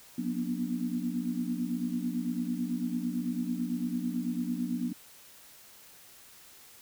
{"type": "tone cluster", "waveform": "sine", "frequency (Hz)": [180.4, 238.9, 247.9, 295.6], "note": ["F#3", "A#3", "B3", "D4"], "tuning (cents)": [-44, 43, 7, 11], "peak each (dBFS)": [-37, -33, -34, -39], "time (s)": [0.18, 4.93], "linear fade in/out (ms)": 5, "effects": ["white hiss -54 dBFS RMS until 6.81 s"]}